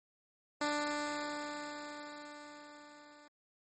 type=tone with level ramp; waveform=10% pulse; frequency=295.1 Hz; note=D4; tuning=8 cents sharp; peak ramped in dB=-23 to -48 dBFS; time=0.61-3.28 s; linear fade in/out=5 ms; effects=MP3 32 kbps